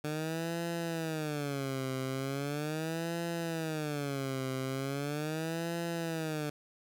15% pulse tone with vibrato, 149.2 Hz, D3, 28 cents sharp, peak -27 dBFS, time 0.04-6.5 s, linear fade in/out 5 ms, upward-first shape sine, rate 0.39 Hz, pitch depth 220 cents each way, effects none

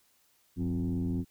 sine tone with frequency modulation, 179 Hz, F3, 43 cents sharp, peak -27 dBFS, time 0.56-1.25 s, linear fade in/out 50 ms, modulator 83.8 Hz, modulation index 1.4, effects tanh soft clip ceiling -24 dBFS + white hiss -68 dBFS RMS until 1.3 s

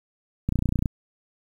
click train, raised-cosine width 5 ms, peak -11 dBFS, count 12, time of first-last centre 0.49-0.858 s, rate 29.9 Hz, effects 8-bit

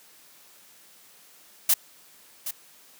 blue noise with echo, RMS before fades -19 dBFS, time 1.69-1.74 s, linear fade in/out 5 ms, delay 770 ms, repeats 1, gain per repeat -12 dB, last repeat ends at 2.51 s, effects white hiss -54 dBFS RMS until 2.99 s + high-pass 150 Hz 12 dB/octave

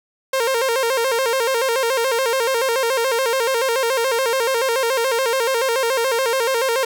sawtooth tone with vibrato, 495.2 Hz, B4, 5 cents sharp, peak -13 dBFS, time 0.33-6.85 s, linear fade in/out 5 ms, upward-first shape square, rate 7 Hz, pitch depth 120 cents each way, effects none

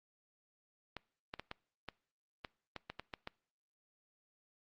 clicks, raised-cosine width 0.3 ms, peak -26 dBFS, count 11, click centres 0.967 / 1.339 / 1.396 / 1.514 / 1.887 / 2.448 / 2.763 / 2.9 / 2.996 / 3.138 / 3.274 s, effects noise-tail reverb RT60 0.5 s tail -23 dB re dry + Opus 48 kbps

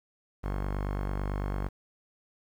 sawtooth tone with low-pass filter, 49 Hz, G1, in tune, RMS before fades -32 dBFS, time 0.43-1.69 s, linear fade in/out 20 ms, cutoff 1400 Hz, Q 1.3, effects 9-bit

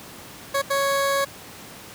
20% pulse tone bursts at uneven times, 554.4 Hz, C#5, in tune, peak -15 dBFS, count 2, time 0.54-0.62 / 0.7-1.25 s, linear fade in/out 10 ms, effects pink hiss -41 dBFS RMS until 1.94 s + high-pass 100 Hz 12 dB/octave

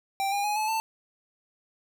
square tone with pitch steps, 784 / 808.8 / 834.5 / 860.9 / 888.2 Hz, G5 / G#5 / G#5 / A5 / A5, 0 / -46 / +8 / -38 / +16 cents, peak -26 dBFS, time 0.2-0.8 s, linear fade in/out 0 ms, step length 120 ms, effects none

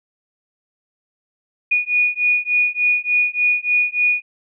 sine beating tone pair, 2456 / 2459.4 Hz, D#7 / D#7, -23 / -21 cents, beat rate 3.4 Hz, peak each -18 dBFS, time 1.71-4.22 s, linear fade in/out 10 ms, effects none

